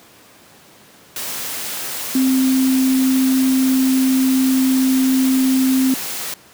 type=tone in noise; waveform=sine; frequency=261.6 Hz; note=C4; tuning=in tune; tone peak=-12 dBFS; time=2.15-5.94 s; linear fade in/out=2 ms; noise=white; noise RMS=-26 dBFS; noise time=1.16-6.34 s; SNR=+11 dB; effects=pink hiss -46 dBFS RMS until 6.53 s + high-pass 150 Hz 12 dB/octave